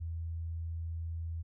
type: tone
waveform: sine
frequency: 82.6 Hz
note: E2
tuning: 4 cents sharp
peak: -35 dBFS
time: 0-1.43 s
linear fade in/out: 20 ms
effects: none